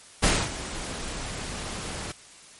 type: noise with ADSR envelope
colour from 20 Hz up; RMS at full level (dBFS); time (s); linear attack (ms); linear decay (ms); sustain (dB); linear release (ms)
pink; -19; 0.22-2.12; 19; 250; -15; 4
effects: white hiss -49 dBFS RMS until 2.59 s + MP3 48 kbps